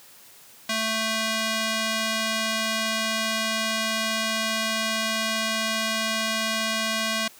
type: tone with band-pass filter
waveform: square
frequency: 221.2 Hz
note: A3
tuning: 9 cents sharp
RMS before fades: -26 dBFS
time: 0.69-7.28 s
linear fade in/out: 5 ms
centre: 3900 Hz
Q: 0.61
effects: white hiss -50 dBFS RMS until 7.39 s + high-pass 80 Hz 12 dB/octave